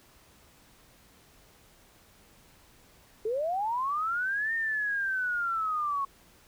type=linear two-way sweep; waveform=sine; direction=up then down; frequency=415.3 to 1835 to 1092 Hz; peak=-27 dBFS; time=3.25-6.05 s; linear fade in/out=5 ms; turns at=4.54 s; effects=pink hiss -59 dBFS RMS until 6.47 s